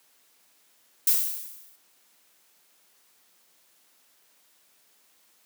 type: noise with exponential decay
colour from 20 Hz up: violet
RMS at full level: -18 dBFS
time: 1.07-1.76 s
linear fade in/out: 5 ms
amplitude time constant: 150 ms
effects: white hiss -63 dBFS RMS until 5.45 s + high-pass 200 Hz 12 dB/octave